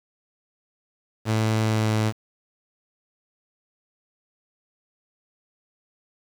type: tone with pitch glide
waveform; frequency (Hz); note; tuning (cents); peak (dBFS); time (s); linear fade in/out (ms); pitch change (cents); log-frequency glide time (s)
sawtooth; 110 to 108.8; A2 to A2; 0 to -19; -16; 1.25-2.13; 50; -19; 1.63-1.89
effects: low-pass 9000 Hz 12 dB/octave + 7-bit